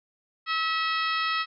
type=harmonic tone with a mistuned harmonic; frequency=646 Hz; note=E5; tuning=35 cents flat; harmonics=2 / 3 / 4 / 5 / 6 / 7 / 8; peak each=-27 / -31 / -33 / -35 / -37 / -38 / -39 dBFS; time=0.46-1.46 s; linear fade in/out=50 ms; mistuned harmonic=7; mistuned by=-55 cents; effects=none